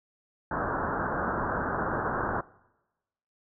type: low-pass noise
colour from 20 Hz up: white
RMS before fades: -30 dBFS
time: 0.51-2.41 s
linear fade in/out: 5 ms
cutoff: 1600 Hz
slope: 96 dB/octave
effects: noise-tail reverb RT60 1.0 s tail -22 dB re dry